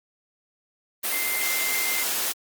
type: tone in noise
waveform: sine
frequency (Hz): 2089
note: C7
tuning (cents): -3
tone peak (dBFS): -28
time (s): 1.11-2.04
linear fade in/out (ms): 20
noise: white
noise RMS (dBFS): -26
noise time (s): 1.03-2.33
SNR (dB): -5
effects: high-pass 300 Hz 12 dB/octave + Opus 32 kbps